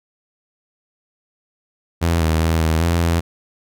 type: tone with pitch steps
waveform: sawtooth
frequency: 84.1 / 79.9 / 81.6 / 80.2 / 84.7 / 84.1 Hz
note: E2 / D#2 / E2 / E2 / E2 / E2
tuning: +35 / +47 / -17 / -47 / +48 / +35 cents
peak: -11 dBFS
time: 2.01-3.21 s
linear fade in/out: 20 ms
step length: 200 ms
effects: none